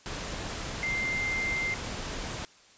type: tone in noise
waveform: sine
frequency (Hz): 2093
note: C7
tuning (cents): 0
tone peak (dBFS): -28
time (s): 0.83-1.74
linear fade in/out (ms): 0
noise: pink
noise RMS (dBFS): -36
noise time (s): 0.06-2.45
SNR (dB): +5
effects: white hiss -57 dBFS RMS until 2.77 s + resampled to 16000 Hz